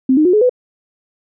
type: tone with pitch steps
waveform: sine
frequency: 261.3 / 307.2 / 361.1 / 424.5 / 499 Hz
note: C4 / D#4 / F#4 / G#4 / B4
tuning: -2 / -22 / -42 / +38 / +18 cents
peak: -8 dBFS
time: 0.09-0.495 s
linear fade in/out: 5 ms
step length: 81 ms
effects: none